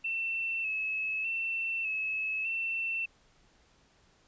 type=tone with vibrato; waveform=sine; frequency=2637 Hz; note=E7; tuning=in tune; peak=-30 dBFS; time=0.04-3.06 s; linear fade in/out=10 ms; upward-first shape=square; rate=0.83 Hz; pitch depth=33 cents each way; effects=pink hiss -65 dBFS RMS until 4.27 s + resampled to 16000 Hz